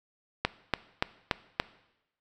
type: click train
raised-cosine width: 0.3 ms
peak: -8 dBFS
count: 5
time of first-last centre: 0.45-1.599 s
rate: 3.48 Hz
effects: noise-tail reverb RT60 0.9 s tail -18 dB re dry